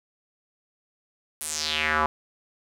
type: tone with band-pass filter sweep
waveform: square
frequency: 77.3 Hz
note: D#2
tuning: 11 cents flat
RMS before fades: -26 dBFS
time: 1.41-2.06 s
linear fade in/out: 0 ms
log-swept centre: 11000 to 990 Hz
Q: 3.4
effects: none